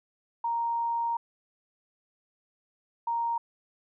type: tone bursts at uneven times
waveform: sine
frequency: 932.3 Hz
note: A#5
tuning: in tune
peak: -26 dBFS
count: 2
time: 0.44-1.17 / 3.07-3.38 s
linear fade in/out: 5 ms
effects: none